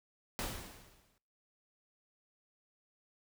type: noise with exponential decay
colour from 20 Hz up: pink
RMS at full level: -36 dBFS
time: 0.39-1.18 s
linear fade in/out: 0 ms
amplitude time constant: 170 ms
effects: noise-tail reverb RT60 0.6 s tail -23 dB re dry